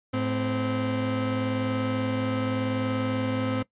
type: tone pair together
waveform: 30% pulse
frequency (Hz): 107.73 / 258.9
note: A2 / C4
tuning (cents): -36 / -18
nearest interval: octave + minor third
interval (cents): 1518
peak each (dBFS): -27 / -24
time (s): 0.13-3.63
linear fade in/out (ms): 10
effects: noise-tail reverb RT60 0.1 s tail -20 dB re dry + resampled to 8000 Hz